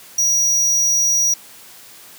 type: tone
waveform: square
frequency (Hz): 5780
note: F#8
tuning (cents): -41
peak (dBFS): -14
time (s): 0.18-1.34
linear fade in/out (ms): 5
effects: white hiss -42 dBFS RMS until 2.18 s + high-pass 100 Hz 12 dB/octave